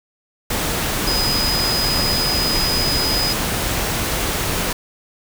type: tone in noise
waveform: sine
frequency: 4988 Hz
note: D#8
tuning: 3 cents sharp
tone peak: -19 dBFS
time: 1.07-3.33 s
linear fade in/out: 5 ms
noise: pink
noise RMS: -21 dBFS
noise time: 0.5-4.73 s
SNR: -1 dB
effects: none